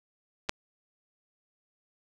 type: clicks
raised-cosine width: 0.2 ms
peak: -24 / -9 dBFS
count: 2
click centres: 0.489 / 0.494 s
effects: none